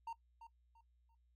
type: tone with echo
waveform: triangle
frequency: 918 Hz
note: A#5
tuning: 27 cents flat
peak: -40 dBFS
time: 0.07-0.13 s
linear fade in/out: 5 ms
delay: 340 ms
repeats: 3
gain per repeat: -11 dB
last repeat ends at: 1.15 s
effects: noise-tail reverb RT60 0.1 s tail -19 dB re dry + added 60 Hz sine -70 dBFS peak until 1.35 s